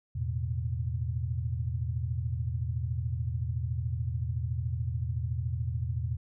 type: chord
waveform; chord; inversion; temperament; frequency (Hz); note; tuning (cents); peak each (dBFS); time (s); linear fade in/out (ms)
sine; E suspended fourth; none; just; 82.41 / 109.88 / 123.61; E2 / A2 / B2; 0 / -2 / +2; -33 / -34 / -33; 0.15-6.17; 10
effects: none